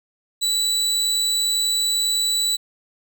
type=tone; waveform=30% pulse; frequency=3951 Hz; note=B7; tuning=in tune; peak=-16 dBFS; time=0.41-2.57 s; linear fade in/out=20 ms; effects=none